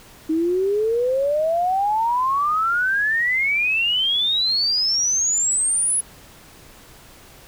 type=exponential sweep; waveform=sine; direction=up; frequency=311.1 to 10548 Hz; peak=-17 dBFS; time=0.29-6.01 s; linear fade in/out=10 ms; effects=pink hiss -46 dBFS RMS until 7.47 s